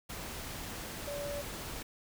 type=tone in noise; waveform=sine; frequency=575 Hz; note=D5; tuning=37 cents flat; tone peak=-37 dBFS; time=1.07-1.42 s; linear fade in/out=10 ms; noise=pink; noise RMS=-42 dBFS; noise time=0.09-1.83 s; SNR=+2 dB; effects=none